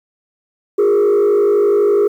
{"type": "tone with frequency modulation", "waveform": "sine", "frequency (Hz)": 409.9, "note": "G#4", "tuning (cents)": -23, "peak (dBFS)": -7, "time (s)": [0.78, 2.08], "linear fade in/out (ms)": 10, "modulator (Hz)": 51.9, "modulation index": 0.74, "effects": ["tanh soft clip ceiling -9 dBFS", "8-bit"]}